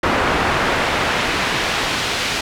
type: noise with band-pass filter sweep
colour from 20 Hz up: brown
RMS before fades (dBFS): -19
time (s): 0.03-2.41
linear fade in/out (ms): 5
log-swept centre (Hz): 1400 to 4000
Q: 0.77
effects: none